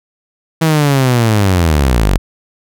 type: linear sweep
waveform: sawtooth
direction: down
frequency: 163.7 to 42 Hz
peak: -5 dBFS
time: 0.61-2.18 s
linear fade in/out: 10 ms
effects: none